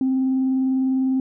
sine tone with vibrato, 262.3 Hz, C4, 4 cents sharp, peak -16 dBFS, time 0.01-1.2 s, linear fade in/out 2 ms, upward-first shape triangle, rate 20 Hz, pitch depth 28 cents each way, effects tanh soft clip ceiling -14 dBFS

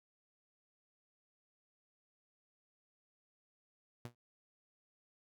sawtooth tone with exponential decay, 120 Hz, B2, 49 cents flat, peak -37 dBFS, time 4.05-4.15 s, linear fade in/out 0 ms, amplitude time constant 20 ms, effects none

